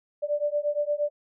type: beating tone pair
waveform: sine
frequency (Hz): 584 / 592.6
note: D5 / D5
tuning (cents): -10 / +15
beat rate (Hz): 8.6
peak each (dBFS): -27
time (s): 0.22-1.1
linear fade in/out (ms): 20
effects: none